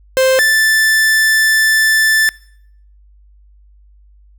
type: tone pair in turn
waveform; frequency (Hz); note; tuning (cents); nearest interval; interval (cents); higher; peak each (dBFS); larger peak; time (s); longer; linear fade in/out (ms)
45% pulse; 523.3 / 1760.2; C5 / A6; 0 / 0; octave + major sixth; 2100; second; -9; neither; 0.17-0.39 / 0.39-2.29; second; 0
effects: noise-tail reverb RT60 0.7 s tail -24 dB re dry + added 50 Hz sine -43 dBFS peak until 4.38 s